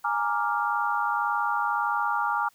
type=chord; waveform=sine; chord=Bb dominant seventh; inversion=third; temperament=equal; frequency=830.6 / 932.3 / 1174.7 / 1396.9 Hz; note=Ab5 / Bb5 / D6 / F6; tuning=0 / 0 / 0 / 0 cents; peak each=-29 dBFS; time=0.04-2.49 s; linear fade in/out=10 ms; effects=white hiss -62 dBFS RMS until 2.54 s